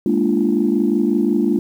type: chord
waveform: sine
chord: Bb dominant seventh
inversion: third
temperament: equal with one note detuned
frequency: 207.7 / 233.1 / 293.7 / 345 Hz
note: Ab3 / Bb3 / D4 / F4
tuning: 0 / 0 / 0 / -21 cents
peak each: -19 dBFS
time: 0.06-1.59 s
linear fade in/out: 2 ms
effects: tanh soft clip ceiling -5 dBFS + 8-bit